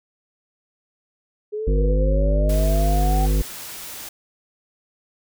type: linear sweep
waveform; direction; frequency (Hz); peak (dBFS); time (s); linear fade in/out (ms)
sine; up; 415.3 to 770; -24; 1.52-3.27; 20
type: harmonic tone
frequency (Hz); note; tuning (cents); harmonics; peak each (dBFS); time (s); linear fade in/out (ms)
50.6; G#1; -44; 1 / 3 / 5 / 7 / 9 / 10; -16 / -26 / -30 / -33 / -35 / -36; 1.67-3.42; 5
type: noise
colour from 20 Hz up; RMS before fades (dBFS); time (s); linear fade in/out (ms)
white; -35; 2.49-4.09; 5
effects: none